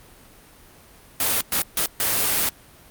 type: noise bursts at uneven times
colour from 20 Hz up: white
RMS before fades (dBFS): -21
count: 4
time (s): 1.2-1.41 / 1.52-1.62 / 1.77-1.86 / 2-2.49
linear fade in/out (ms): 2
effects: pink hiss -49 dBFS RMS until 2.9 s + Opus 32 kbps